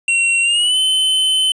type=tone with pitch glide; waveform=square; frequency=2735 to 3052 Hz; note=F7 to G7; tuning=-37 to -47 cents; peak=-13 dBFS; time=0.08-1.52 s; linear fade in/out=2 ms; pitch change=+190 cents; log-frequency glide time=0.42-0.78 s; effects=resampled to 22050 Hz + 8-bit